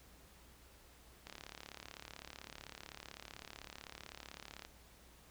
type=click train; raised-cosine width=0.2 ms; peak=-30 dBFS; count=122; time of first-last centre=1.27-4.65 s; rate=35.8 Hz; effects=added 60 Hz sine -64 dBFS peak until 5.3 s + pink hiss -63 dBFS RMS until 5.3 s